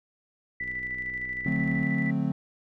sine tone with tremolo, 1979 Hz, B6, 3 cents sharp, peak -29 dBFS, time 0.6-2.11 s, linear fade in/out 5 ms, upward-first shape square, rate 13 Hz, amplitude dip 35%
click train, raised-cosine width 3 ms, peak -34 dBFS, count 78, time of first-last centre 0.61-1.832 s, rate 63 Hz
triangle chord, D dominant seventh, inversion none, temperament equal with one note detuned, 146.83 / 180.88 / 220 / 261.6 Hz, D3 / F#3 / A3 / C4, 0 / -39 / 0 / 0 cents, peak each -28 dBFS, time 1.46-2.32 s, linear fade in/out 2 ms
effects none

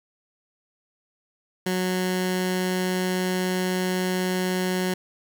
15% pulse tone with notch filter, 183.8 Hz, F#3, 11 cents flat, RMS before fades -25 dBFS, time 1.66-4.94 s, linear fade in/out 5 ms, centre 640 Hz, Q 1.8, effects 9-bit

